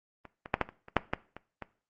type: clicks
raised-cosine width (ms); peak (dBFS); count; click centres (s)
0.5; -30 / -25 / -9 / -10 / -28 / -30 / -6 / -12 / -27 / -22; 10; 0.253 / 0.459 / 0.541 / 0.613 / 0.69 / 0.884 / 0.967 / 1.135 / 1.366 / 1.623
effects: noise-tail reverb RT60 0.4 s tail -18 dB re dry + Opus 24 kbps